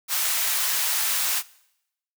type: high-pass noise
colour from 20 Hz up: white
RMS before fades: -24 dBFS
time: 0.08-1.43 s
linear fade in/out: 50 ms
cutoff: 910 Hz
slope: 12 dB/octave
effects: noise-tail reverb RT60 0.8 s tail -21 dB re dry